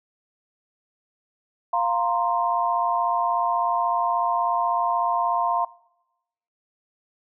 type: chord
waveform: sine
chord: F suspended fourth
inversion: none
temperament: just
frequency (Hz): 698.5 / 931.3 / 1047.7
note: F5 / Bb5 / C6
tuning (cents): 0 / -2 / +2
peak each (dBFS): -24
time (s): 1.73-5.65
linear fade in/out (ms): 5
effects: noise-tail reverb RT60 0.9 s tail -22 dB re dry